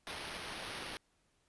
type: noise with sample-and-hold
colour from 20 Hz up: white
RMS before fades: -44 dBFS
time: 0.07-0.97 s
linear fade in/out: 0 ms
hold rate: 7350 Hz
effects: pink hiss -75 dBFS RMS until 1.48 s + resampled to 24000 Hz